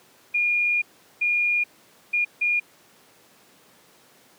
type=tone bursts at uneven times; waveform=sine; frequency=2426 Hz; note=D#7; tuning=44 cents flat; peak=-19 dBFS; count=4; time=0.34-0.82 / 1.21-1.64 / 2.13-2.25 / 2.41-2.6 s; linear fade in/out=10 ms; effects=pink hiss -55 dBFS RMS until 4.38 s + high-pass 200 Hz 12 dB/octave